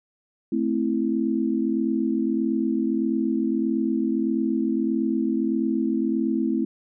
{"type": "chord", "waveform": "sine", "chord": "A minor", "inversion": "none", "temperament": "equal", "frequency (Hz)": [220, 261.6, 329.6], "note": ["A3", "C4", "E4"], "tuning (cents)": [0, 0, 0], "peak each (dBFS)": -25, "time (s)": [0.52, 6.65], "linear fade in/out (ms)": 5, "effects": []}